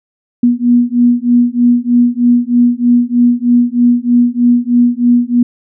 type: beating tone pair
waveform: sine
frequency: 240.2 / 243.4 Hz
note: B3 / B3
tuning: -48 / -25 cents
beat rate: 3.2 Hz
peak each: -10 dBFS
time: 0.43-5.43 s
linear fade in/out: 5 ms
effects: none